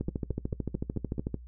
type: two click trains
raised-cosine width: 3 ms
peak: -18 / -22 dBFS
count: 19 / 6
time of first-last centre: 0.01-1.343 / 0.09-1.182 s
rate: 13.5 / 4.58 Hz
effects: noise-tail reverb RT60 0.1 s tail -19 dB re dry + added 60 Hz sine -44 dBFS peak until 1.47 s